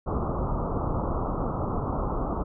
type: low-pass noise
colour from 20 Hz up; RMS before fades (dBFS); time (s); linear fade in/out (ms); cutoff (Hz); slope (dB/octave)
pink; -28; 0.06-2.44; 20; 1300; 96
effects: none